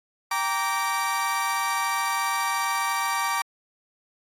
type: chord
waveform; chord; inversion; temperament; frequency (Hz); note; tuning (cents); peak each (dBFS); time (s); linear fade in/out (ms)
30% pulse; G minor; none; equal with one note detuned; 784 / 932.3 / 1161.8; G5 / Bb5 / D6; 0 / 0 / -19; -29 / -25 / -24; 0.31-3.42; 5
effects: AAC 48 kbps